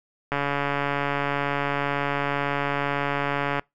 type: click train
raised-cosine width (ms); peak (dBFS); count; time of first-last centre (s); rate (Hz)
0.5; -10; 466; 0.32-3.595; 142
effects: noise-tail reverb RT60 0.2 s tail -26 dB re dry